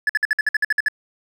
triangle tone bursts, 1717 Hz, A6, 43 cents flat, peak -13 dBFS, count 11, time 0.07-0.884 s, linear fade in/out 2 ms, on 24 ms, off 55 ms, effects none

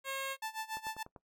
10% pulse tone, 540 Hz, C#5, 45 cents flat, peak -28 dBFS, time 0.04-0.37 s, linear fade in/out 50 ms
sawtooth tone with tremolo, 880 Hz, A5, in tune, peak -32 dBFS, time 0.42-1.03 s, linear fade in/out 5 ms, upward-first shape sine, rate 7 Hz, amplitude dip 90%
click train, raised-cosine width 1 ms, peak -35 dBFS, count 5, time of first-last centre 0.77-1.162 s, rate 10.2 Hz
effects noise-tail reverb RT60 0.1 s tail -19 dB re dry

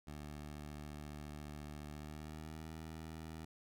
15% pulse tone with pitch glide, 74.4 to 79.74 Hz, D2 to D#2, +23 to +43 cents, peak -40 dBFS, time 0.07-3.45 s, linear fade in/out 5 ms, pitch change +120 cents, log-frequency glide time 1.89-2.72 s, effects none

